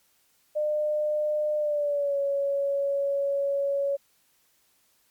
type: tone with pitch glide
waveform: sine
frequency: 603 to 559.4 Hz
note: D5 to C#5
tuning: +46 to +16 cents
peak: -23 dBFS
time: 0.55-3.97 s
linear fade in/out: 20 ms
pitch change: -130 cents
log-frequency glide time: 1.57-2.18 s
effects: white hiss -66 dBFS RMS until 5.1 s + MP3 96 kbps